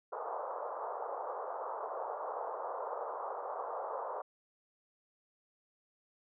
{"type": "band-pass noise", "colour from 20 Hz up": "pink", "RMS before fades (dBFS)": -40, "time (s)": [0.12, 4.22], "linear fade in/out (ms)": 10, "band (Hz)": [470, 1200], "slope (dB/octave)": 48, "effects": []}